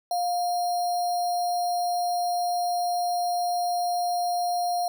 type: tone with sample-and-hold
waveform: sine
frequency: 707 Hz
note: F5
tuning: 21 cents sharp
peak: -23 dBFS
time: 0.11-4.88 s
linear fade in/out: 2 ms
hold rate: 4900 Hz
effects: none